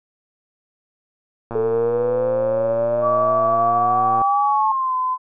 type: click train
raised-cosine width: 1 ms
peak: -15 dBFS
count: 315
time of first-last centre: 1.51-4.217 s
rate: 116 Hz
type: exponential sweep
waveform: sine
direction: up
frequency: 438.5 to 879 Hz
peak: -17 dBFS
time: 1.55-4.72 s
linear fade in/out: 5 ms
type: tone with pitch glide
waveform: sine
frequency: 1147 to 1021.9 Hz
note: D6 to C6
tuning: -41 to -41 cents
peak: -18 dBFS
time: 3.01-5.18 s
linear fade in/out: 50 ms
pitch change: -200 cents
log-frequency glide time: 4.41-4.95 s
effects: none